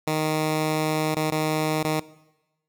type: tone with dropouts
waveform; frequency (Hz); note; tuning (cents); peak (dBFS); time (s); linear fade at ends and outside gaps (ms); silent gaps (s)
10% pulse; 155.5; D#3; -1; -14; 0.07-2; 5; 1.147-1.165 / 1.306-1.319 / 1.83-1.845
effects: noise-tail reverb RT60 1.0 s tail -20 dB re dry